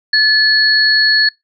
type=tone pair together; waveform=sine; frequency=1730 / 4359 Hz; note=A6 / C#8; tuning=-30 / -30 cents; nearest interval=octave + major third; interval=1600 cents; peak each=-11 dBFS; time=0.13-1.29 s; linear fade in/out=5 ms; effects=noise-tail reverb RT60 0.2 s tail -26 dB re dry